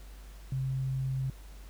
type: tone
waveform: sine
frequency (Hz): 132.4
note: C3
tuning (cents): +21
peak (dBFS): -29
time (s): 0.52-1.3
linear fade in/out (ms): 2
effects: added 49 Hz sine -45 dBFS peak until 1.69 s + pink hiss -57 dBFS RMS until 1.69 s